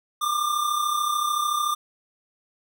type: tone pair together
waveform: square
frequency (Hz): 1169 / 1202.6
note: D6 / D6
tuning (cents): -8 / +41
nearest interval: unison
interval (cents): 49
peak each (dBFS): -29 / -24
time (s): 0.21-1.75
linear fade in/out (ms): 10
effects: none